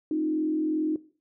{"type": "tone with frequency modulation", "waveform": "sine", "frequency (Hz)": 311.1, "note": "D#4", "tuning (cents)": 0, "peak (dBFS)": -24, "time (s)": [0.11, 0.96], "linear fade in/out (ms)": 2, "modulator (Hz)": 42.6, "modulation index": 0.63, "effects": ["noise-tail reverb RT60 0.4 s tail -18 dB re dry"]}